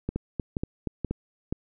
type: two click trains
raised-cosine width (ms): 3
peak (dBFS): -15 / -15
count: 4 / 5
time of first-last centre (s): 0.09-1.525 / 0.16-1.11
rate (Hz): 2.09 / 4.21
effects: none